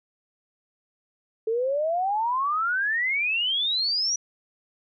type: exponential sweep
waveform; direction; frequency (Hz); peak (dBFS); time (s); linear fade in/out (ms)
sine; up; 434.6 to 5890; -22; 1.47-4.16; 5
effects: none